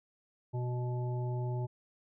harmonic tone, 123.47 Hz, B2, in tune, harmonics 1 / 3 / 5 / 7, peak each -32 / -42 / -47 / -46 dBFS, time 0.53-1.67 s, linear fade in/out 20 ms, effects none

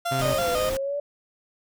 30% pulse tone with vibrato, 653 Hz, E5, 17 cents flat, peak -22 dBFS, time 0.05-0.7 s, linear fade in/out 10 ms, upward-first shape square, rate 3 Hz, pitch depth 95 cents each way
sawtooth tone, 131.8 Hz, C3, 13 cents sharp, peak -22 dBFS, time 0.11-0.34 s, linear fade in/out 10 ms
pink noise, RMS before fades -33 dBFS, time 0.19-0.77 s, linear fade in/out 2 ms
sine exponential two-way sweep, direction down then up, 592 to 493.9 to 582 Hz, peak -25 dBFS, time 0.25-1 s, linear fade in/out 5 ms, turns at 0.51 s
effects none

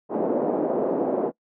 white band-pass noise, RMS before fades -24 dBFS, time 0.09-1.32 s, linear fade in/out 50 ms, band 230 to 610 Hz, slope 24 dB/octave, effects noise-tail reverb RT60 0.1 s tail -22 dB re dry

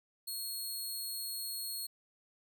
15% pulse tone, 4304 Hz, C8, 48 cents sharp, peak -31 dBFS, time 0.27-1.87 s, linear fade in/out 10 ms, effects none

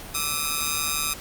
5% pulse ring-modulated tone, 1244.5 Hz, D#6, in tune, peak -9 dBFS, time 0.14-1.14 s, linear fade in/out 10 ms, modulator 75.6 Hz, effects pink hiss -39 dBFS RMS until 1.2 s + Opus 48 kbps

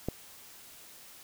click, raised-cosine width 2 ms, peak -17 dBFS, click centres 0.086 s, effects white hiss -52 dBFS RMS until 1.23 s

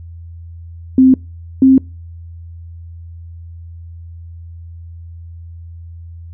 sine tone pair in turn, 260.3 / 264.5 Hz, C4 / C4, -9 / +19 cents, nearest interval unison, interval 28 cents, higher second, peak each -4 dBFS, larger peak neither, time 0.98-1.14 / 1.62-1.78 s, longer neither, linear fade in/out 2 ms, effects noise-tail reverb RT60 0.3 s tail -26 dB re dry + added 84 Hz sine -30 dBFS peak until 6.33 s

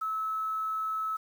sine tone with quantisation, 1300 Hz, E6, 24 cents flat, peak -29 dBFS, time 0.01-1.17 s, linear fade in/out 10 ms, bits 9, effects none

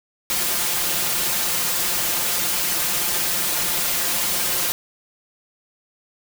white noise with comb filter, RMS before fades -22 dBFS, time 0.3-4.72 s, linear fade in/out 0 ms, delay 5.7 ms, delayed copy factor +0.95, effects none

